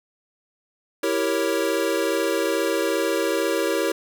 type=chord; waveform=square; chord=E diminished seventh; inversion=none; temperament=equal; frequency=329.6 / 392 / 466.2 / 554.4 Hz; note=E4 / G4 / Bb4 / Db5; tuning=0 / 0 / 0 / 0 cents; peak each=-27 dBFS; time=1.03-3.92 s; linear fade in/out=5 ms; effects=none